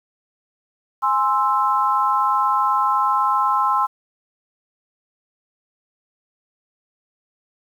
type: chord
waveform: sine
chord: Ab augmented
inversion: none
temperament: equal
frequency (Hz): 830.6 / 1046.5 / 1318.5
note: Ab5 / C6 / E6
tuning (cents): 0 / 0 / 0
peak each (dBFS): -22 / -18 / -21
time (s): 1.02-3.87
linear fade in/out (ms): 20
effects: 8-bit